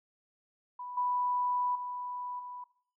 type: tone with level steps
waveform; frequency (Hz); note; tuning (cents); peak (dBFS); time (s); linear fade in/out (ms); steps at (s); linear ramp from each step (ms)
sine; 987.8; B5; 0; -39 / -28 / -36 / -41; 0.79-2.64; 5; 0.97 / 1.75 / 2.39; 5
effects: noise-tail reverb RT60 0.5 s tail -17 dB re dry

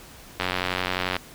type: click train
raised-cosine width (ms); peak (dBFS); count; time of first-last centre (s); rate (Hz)
0.3; -8; 71; 0.4-1.166; 91.4
effects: pink hiss -46 dBFS RMS until 1.34 s

